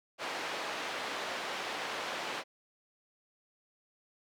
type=band-pass noise; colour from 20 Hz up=pink; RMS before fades=-38 dBFS; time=0.18-2.44 s; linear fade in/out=50 ms; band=510 to 3800 Hz; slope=12 dB/octave; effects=none